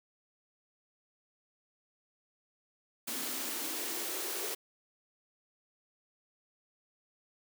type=noise with high-pass filter sweep; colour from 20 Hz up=white; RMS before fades=-37 dBFS; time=3.07-4.55 s; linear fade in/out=10 ms; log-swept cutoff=250 to 400 Hz; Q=4.2; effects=none